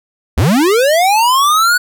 square linear sweep, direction up, 58.27 to 1487 Hz, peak -9 dBFS, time 0.37-1.78 s, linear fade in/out 10 ms, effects none

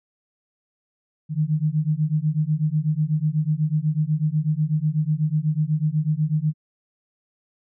sine beating tone pair, 149.7 / 157.8 Hz, D3 / D#3, +33 / +25 cents, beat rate 8.1 Hz, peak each -22 dBFS, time 1.29-6.54 s, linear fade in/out 50 ms, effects none

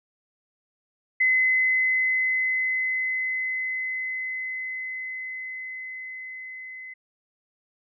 sine tone with level ramp, 2037 Hz, C7, 47 cents flat, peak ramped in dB -17 to -37 dBFS, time 1.2-6.94 s, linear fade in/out 10 ms, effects none

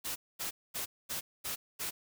white noise bursts, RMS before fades -37 dBFS, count 6, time 0.04-1.91 s, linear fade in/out 20 ms, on 120 ms, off 230 ms, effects none

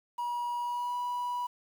triangle tone with pitch glide, 962 to 977.1 Hz, B5 to B5, -46 to -19 cents, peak -28 dBFS, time 0.18-1.47 s, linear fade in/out 10 ms, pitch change +27 cents, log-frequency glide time 0.6-0.96 s, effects tanh soft clip ceiling -25 dBFS + 9-bit

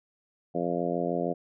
harmonic tone, 86.5 Hz, F2, 16 cents flat, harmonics 2 / 3 / 4 / 5 / 6 / 7 / 8, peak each -34 / -34 / -34 / -34 / -34 / -34 / -34 dBFS, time 0.54-1.34 s, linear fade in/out 20 ms, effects none

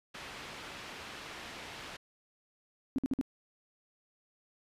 white low-pass noise, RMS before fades -46 dBFS, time 0.14-1.97 s, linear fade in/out 10 ms, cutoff 3000 Hz, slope 12 dB/octave
sine tone bursts, 266 Hz, C4, 29 cents sharp, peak -27 dBFS, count 4, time 2.96-3.212 s, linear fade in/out 0 ms, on 24 ms, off 52 ms
effects resampled to 32000 Hz

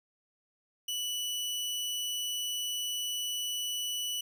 sawtooth tone, 2960 Hz, F#7, in tune, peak -29 dBFS, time 0.88-4.21 s, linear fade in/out 5 ms, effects none

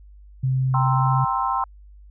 sine tone with pitch glide, 130.81 to 131.72 Hz, C3 to C3, 0 to +12 cents, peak -18 dBFS, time 0.43-1.25 s, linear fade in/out 10 ms, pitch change +12 cents, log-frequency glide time 0.94-1.01 s
sine chord, C dominant seventh, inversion second, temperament equal, 784 / 932.3 / 1046.5 / 1318.5 Hz, G5 / Bb5 / C6 / E6, 0 / 0 / 0 / 0 cents, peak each -26 / -27 / -23 / -28 dBFS, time 0.74-1.64 s, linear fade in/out 2 ms
effects added 50 Hz sine -43 dBFS peak until 2.1 s

